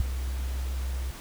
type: tone with ADSR envelope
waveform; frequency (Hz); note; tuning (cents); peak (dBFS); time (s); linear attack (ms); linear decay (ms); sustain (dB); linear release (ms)
sine; 64.6; C2; -21; -16; 0-1.11; 4; 14; -12; 5
effects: pink hiss -44 dBFS RMS until 1.2 s